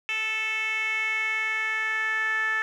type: tone with band-pass filter sweep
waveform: 10% pulse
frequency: 438.6 Hz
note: A4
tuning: 6 cents flat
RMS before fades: -27 dBFS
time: 0.09-2.62 s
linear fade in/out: 0 ms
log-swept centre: 2600 to 1700 Hz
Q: 4.9
effects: none